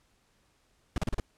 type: noise bursts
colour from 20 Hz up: brown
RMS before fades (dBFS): -28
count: 5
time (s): 0.96-1.2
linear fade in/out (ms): 2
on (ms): 20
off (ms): 35
effects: pink hiss -69 dBFS RMS until 1.37 s + low-pass 10000 Hz 12 dB/octave